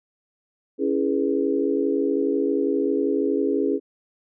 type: chord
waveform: sine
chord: C# minor seventh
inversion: none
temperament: equal with one note detuned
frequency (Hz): 277.2 / 329.6 / 415.3 / 485.1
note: C#4 / E4 / G#4 / B4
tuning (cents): 0 / 0 / 0 / -31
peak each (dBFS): -24 / -26 / -23 / -29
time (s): 0.78-3.8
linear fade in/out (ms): 50
effects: none